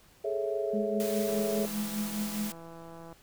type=chord; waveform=sine; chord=A major seventh; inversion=third; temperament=equal; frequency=415.3 / 440 / 554.4 / 659.3 Hz; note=G#4 / A4 / C#5 / E5; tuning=0 / 0 / 0 / 0 cents; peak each=-32 / -36 / -36 / -34 dBFS; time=0.24-1.66 s; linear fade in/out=10 ms
type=tone with tremolo; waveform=sine; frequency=210 Hz; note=G#3; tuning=19 cents sharp; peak=-28 dBFS; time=0.73-2.51 s; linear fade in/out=10 ms; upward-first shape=triangle; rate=4.9 Hz; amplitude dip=75%
type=noise; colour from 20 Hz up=white; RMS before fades=-40 dBFS; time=1-2.52 s; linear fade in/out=0 ms
type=click train; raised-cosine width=1 ms; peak=-34 dBFS; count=306; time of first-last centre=1.29-3.127 s; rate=166 Hz
effects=pink hiss -60 dBFS RMS until 3.22 s